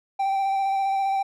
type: tone with vibrato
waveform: triangle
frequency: 781 Hz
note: G5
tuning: 7 cents flat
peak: -19 dBFS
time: 0.19-1.23 s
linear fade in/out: 10 ms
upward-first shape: square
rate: 15 Hz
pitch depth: 14 cents each way
effects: none